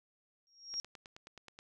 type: tone with exponential growth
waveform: sine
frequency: 5588 Hz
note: F8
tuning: in tune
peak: -32 dBFS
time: 0.47-0.8 s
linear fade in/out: 0 ms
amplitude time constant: 70 ms
type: click train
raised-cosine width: 0.2 ms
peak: -33 dBFS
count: 9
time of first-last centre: 0.74-1.589 s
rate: 9.42 Hz
effects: none